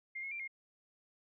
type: tone with pitch steps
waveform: sine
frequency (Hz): 2113 / 2172 / 2361 / 2137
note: C7 / C#7 / D7 / C7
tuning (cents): +16 / -36 / +9 / +36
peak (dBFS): -39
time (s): 0.15-0.478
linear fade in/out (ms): 10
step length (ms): 82
effects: none